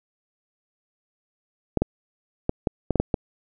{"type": "clicks", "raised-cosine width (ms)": 2, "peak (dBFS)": -7, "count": 8, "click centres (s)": [1.773, 1.82, 2.494, 2.672, 2.907, 2.957, 3, 3.142], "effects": []}